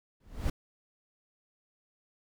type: noise with exponential growth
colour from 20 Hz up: brown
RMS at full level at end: -25 dBFS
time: 0.2-0.5 s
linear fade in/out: 5 ms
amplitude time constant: 65 ms
effects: none